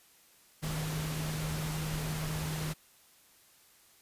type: tone in noise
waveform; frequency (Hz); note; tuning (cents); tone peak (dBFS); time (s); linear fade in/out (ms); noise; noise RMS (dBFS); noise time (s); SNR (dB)
sine; 155.56; D#3; 0; -34; 0.62-2.74; 20; pink; -39; 0.62-2.74; +2
effects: white hiss -62 dBFS RMS until 4.01 s + resampled to 32000 Hz